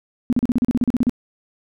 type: tone bursts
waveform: sine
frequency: 244 Hz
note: B3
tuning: 21 cents flat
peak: -13 dBFS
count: 13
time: 0.3-1.095 s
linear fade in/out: 0 ms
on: 27 ms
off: 37 ms
effects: none